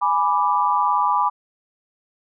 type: chord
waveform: sine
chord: G# diminished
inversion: none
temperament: equal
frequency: 830.6 / 987.8 / 1174.7 Hz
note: G#5 / B5 / D6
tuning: 0 / 0 / 0 cents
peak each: -22 / -19 / -21 dBFS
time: 0.01-1.3 s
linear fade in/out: 20 ms
effects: none